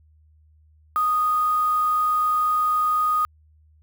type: tone with quantisation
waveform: sine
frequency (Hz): 1239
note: D#6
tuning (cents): -8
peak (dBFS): -18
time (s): 0.96-3.25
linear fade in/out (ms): 0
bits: 6
effects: added 77 Hz sine -53 dBFS peak until 3.82 s